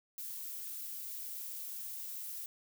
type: noise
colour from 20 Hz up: violet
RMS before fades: -43 dBFS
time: 0.18-2.46 s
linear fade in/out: 2 ms
effects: none